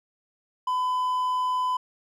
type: tone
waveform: triangle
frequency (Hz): 1007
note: B5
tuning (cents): +33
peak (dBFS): -21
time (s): 0.67-1.77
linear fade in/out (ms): 5
effects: none